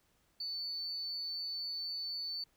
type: tone with amplitude modulation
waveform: sine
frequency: 4498 Hz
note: C#8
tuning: 24 cents sharp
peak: -34 dBFS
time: 0.4-2.44 s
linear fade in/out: 5 ms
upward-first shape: sine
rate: 167 Hz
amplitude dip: 45%
effects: tanh soft clip ceiling -31 dBFS + pink hiss -73 dBFS RMS until 2.56 s